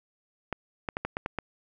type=clicks; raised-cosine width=0.5 ms; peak=-15 dBFS; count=7; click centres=0.527 / 0.888 / 0.969 / 1.05 / 1.169 / 1.261 / 1.387 s; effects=none